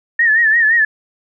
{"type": "tone with vibrato", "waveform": "sine", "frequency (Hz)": 1804, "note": "A6", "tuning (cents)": 43, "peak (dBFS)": -9, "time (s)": [0.19, 0.85], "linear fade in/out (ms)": 5, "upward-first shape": "sine", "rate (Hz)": 5.8, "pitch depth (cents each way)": 86, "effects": []}